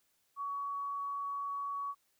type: tone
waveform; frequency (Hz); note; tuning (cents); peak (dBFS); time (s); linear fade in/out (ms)
sine; 1126; C#6; +27; -35; 0.36-1.95; 50
effects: white hiss -75 dBFS RMS until 2.19 s